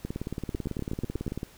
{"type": "two click trains", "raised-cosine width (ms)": 3, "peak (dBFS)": [-19, -18], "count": [26, 7], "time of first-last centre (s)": [[0.05, 1.431], [0.55, 1.279]], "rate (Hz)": [18.1, 8.23], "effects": ["pink hiss -54 dBFS RMS until 1.57 s"]}